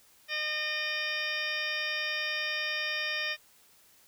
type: harmonic tone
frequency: 610 Hz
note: D#5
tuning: 34 cents flat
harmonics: 1 / 2 / 3 / 4 / 5 / 6 / 8 / 9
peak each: -43 / -45 / -34 / -35 / -39 / -39 / -43 / -42 dBFS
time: 0.28-3.37 s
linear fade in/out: 50 ms
effects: white hiss -61 dBFS RMS until 4.07 s